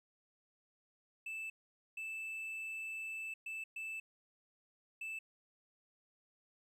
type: tone bursts at uneven times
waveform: triangle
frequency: 2637 Hz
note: E7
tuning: in tune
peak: -39 dBFS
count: 5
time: 1.26-1.5 / 1.97-3.34 / 3.46-3.64 / 3.76-4 / 5.01-5.19 s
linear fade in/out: 5 ms
effects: 13-bit